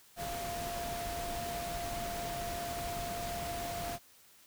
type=tone in noise; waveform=sine; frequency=693 Hz; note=F5; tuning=14 cents flat; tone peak=-38 dBFS; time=0.16-3.99 s; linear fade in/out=50 ms; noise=pink; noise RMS=-41 dBFS; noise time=0.16-3.99 s; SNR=0 dB; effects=white hiss -61 dBFS RMS until 4.46 s